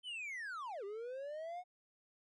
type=linear two-way sweep; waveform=triangle; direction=down then up; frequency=3115 to 387.7 to 735 Hz; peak=-40 dBFS; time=0.03-1.64 s; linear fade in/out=50 ms; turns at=0.84 s; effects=resampled to 24000 Hz